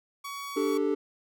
sawtooth tone, 1126 Hz, C#6, 27 cents sharp, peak -32 dBFS, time 0.24-0.78 s, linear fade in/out 10 ms
triangle chord, D suspended fourth, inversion none, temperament equal, 293.7 / 392 / 440 Hz, D4 / G4 / A4, 0 / 0 / 0 cents, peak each -27 dBFS, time 0.56-0.95 s, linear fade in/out 10 ms
effects none

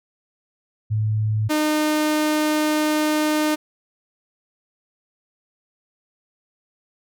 sine / sawtooth tone pair in turn, 107.9 / 305.2 Hz, A2 / D#4, -33 / -33 cents, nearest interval octave + tritone, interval 1800 cents, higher second, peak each -18 / -14 dBFS, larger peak second, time 0.9-1.49 / 1.49-3.56 s, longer second, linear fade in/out 20 ms, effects none

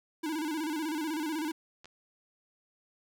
square tone with vibrato, 311.1 Hz, D#4, in tune, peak -32 dBFS, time 0.23-1.52 s, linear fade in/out 10 ms, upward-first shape square, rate 16 Hz, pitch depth 81 cents each way
clicks, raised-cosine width 0.2 ms, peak -33 dBFS, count 2, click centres 1.845 / 1.856 s
effects none

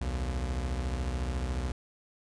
40% pulse beating tone pair, 62.9 / 76.9 Hz, B1 / D#2, +32 / -20 cents, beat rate 14 Hz, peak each -30 / -36 dBFS, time 0.01-1.72 s, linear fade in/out 5 ms, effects resampled to 22050 Hz

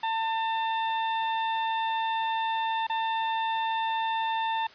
40% pulse tone with dropouts, 897 Hz, A5, 33 cents sharp, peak -25 dBFS, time 0.03-4.67 s, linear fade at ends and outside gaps 5 ms, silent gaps 2.869-2.897 s, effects white hiss -51 dBFS RMS until 4.74 s + resampled to 11025 Hz

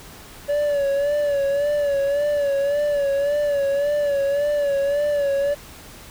triangle tone with vibrato, 571 Hz, D5, 49 cents flat, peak -16 dBFS, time 0.48-5.55 s, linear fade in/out 20 ms, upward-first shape sine, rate 1.8 Hz, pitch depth 54 cents each way, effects pink hiss -42 dBFS RMS until 6.1 s

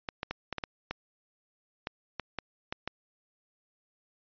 clicks, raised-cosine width 0.3 ms, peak -17 dBFS, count 12, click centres 0.088 / 0.231 / 0.31 / 0.527 / 0.583 / 0.638 / 0.91 / 1.871 / 2.197 / 2.387 / 2.725 / 2.876 s, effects resampled to 11025 Hz

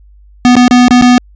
square tone with dropouts, 246.9 Hz, B3, in tune, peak -3 dBFS, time 0.45-1.18 s, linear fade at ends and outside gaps 0 ms, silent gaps 0.554-0.566 / 0.68-0.71 / 0.882-0.908 / 1.013-1.023 s, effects added 50 Hz sine -37 dBFS peak until 1.35 s + resampled to 16000 Hz

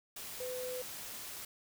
sine tone in noise, 504 Hz, B4, 35 cents sharp, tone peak -38 dBFS, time 0.4-0.82 s, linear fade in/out 5 ms, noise white, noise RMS -45 dBFS, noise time 0.16-1.45 s, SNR +4 dB, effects none

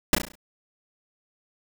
pink noise with echo, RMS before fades -17 dBFS, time 0.13-0.15 s, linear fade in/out 2 ms, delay 34 ms, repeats 6, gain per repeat -6 dB, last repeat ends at 0.354 s, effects none

